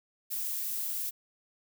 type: noise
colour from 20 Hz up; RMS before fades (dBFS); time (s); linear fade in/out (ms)
violet; -34; 0.3-1.11; 20
effects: none